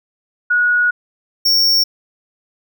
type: tone pair in turn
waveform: sine / square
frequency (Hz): 1456 / 5497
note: F#6 / F8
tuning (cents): -28 / -28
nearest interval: octave + major seventh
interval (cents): 2300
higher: second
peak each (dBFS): -11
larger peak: neither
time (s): 0.5-0.91 / 1.45-1.84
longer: first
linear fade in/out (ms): 10
effects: none